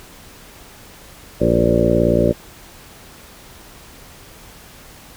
harmonic tone with a mistuned harmonic, 58.27 Hz, A#1, in tune, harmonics 1 / 2 / 3 / 4 / 5 / 6 / 7 / 8 / 9 / 10, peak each -24 / -22 / -21 / -21 / -24 / -20 / -23 / -24 / -22 / -19 dBFS, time 1.4-2.33 s, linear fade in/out 20 ms, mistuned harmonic 8, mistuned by +29 cents, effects pink hiss -42 dBFS RMS until 5.16 s

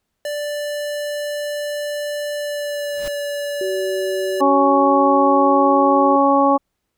square tone with pitch glide, 587.3 to 576.9 Hz, D5 to D5, 0 to -31 cents, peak -23 dBFS, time 0.25-4.41 s, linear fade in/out 2 ms, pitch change -31 cents, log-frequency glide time 2.35-3.17 s
pink noise with exponential growth, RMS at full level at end -30 dBFS, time 2.86-3.08 s, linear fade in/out 0 ms, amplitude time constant 46 ms
sine tone, 379.1 Hz, F#4, 42 cents sharp, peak -21 dBFS, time 3.61-6.16 s, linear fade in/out 2 ms
harmonic tone, 278.1 Hz, C#4, 6 cents sharp, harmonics 1 / 2 / 3 / 4, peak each -17 / -17 / -17 / -17 dBFS, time 4.4-6.58 s, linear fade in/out 20 ms
effects pink hiss -75 dBFS RMS until 6.97 s

